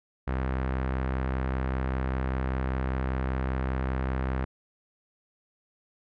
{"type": "tone with low-pass filter", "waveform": "sawtooth", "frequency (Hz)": 65.1, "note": "C2", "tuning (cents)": -8, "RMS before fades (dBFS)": -29, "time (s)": [0.27, 4.45], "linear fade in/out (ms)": 10, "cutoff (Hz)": 1700, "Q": 1.4, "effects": []}